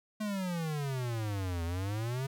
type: exponential two-way sweep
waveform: square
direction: down then up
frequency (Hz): 217.3 to 82.41 to 137.9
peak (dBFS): -33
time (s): 0.2-2.27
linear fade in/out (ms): 10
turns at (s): 1.64
effects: none